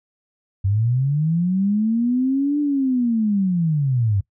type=linear two-way sweep; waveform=sine; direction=up then down; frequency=93.8 to 296 to 93.8 Hz; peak=-16 dBFS; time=0.64-4.21 s; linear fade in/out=10 ms; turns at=2.6 s; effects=noise-tail reverb RT60 0.1 s tail -20 dB re dry